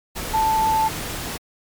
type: tone in noise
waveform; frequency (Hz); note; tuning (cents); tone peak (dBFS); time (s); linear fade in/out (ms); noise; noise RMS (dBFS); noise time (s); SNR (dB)
sine; 880; A5; 0; -16; 0.33-0.89; 20; pink; -29; 0.15-1.38; +10
effects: MP3 96 kbps